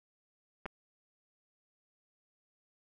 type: clicks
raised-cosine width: 0.5 ms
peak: -25 dBFS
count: 2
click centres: 0.657 / 0.662 s
effects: none